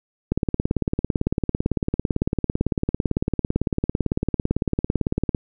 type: click train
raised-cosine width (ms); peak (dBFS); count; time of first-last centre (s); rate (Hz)
3; -7; 91; 0.32-5.348; 17.9
effects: none